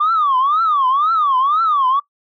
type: tone with vibrato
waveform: sine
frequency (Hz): 1169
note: D6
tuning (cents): -8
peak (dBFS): -11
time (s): 0-2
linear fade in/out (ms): 10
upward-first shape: triangle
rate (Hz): 2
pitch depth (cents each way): 270
effects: noise-tail reverb RT60 0.1 s tail -21 dB re dry + tanh soft clip ceiling -9 dBFS

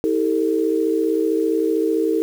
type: tone cluster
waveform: sine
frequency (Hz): 321.4 / 394.9 / 450.4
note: E4 / G4 / A4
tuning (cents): -44 / +13 / +40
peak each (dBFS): -20 / -23 / -20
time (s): 0.04-2.22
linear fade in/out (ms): 0
effects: 7-bit

